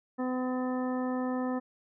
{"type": "harmonic tone", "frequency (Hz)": 254, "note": "B3", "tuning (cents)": 49, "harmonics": [1, 2, 3, 4, 5, 7], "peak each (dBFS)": [-30, -36, -40, -42, -44, -47], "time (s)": [0.18, 1.6], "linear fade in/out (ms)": 20, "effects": []}